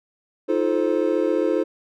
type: chord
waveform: triangle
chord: F dominant seventh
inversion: third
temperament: just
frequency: 314.3 / 349.2 / 436.5 / 523.8 Hz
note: Eb4 / F4 / A4 / C5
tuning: +18 / 0 / -14 / +2 cents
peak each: -22 dBFS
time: 0.48-1.64 s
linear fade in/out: 20 ms
effects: none